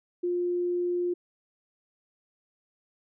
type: tone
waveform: sine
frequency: 353.2 Hz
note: F4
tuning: 20 cents sharp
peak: -25 dBFS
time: 0.23-1.14 s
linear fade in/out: 10 ms
effects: none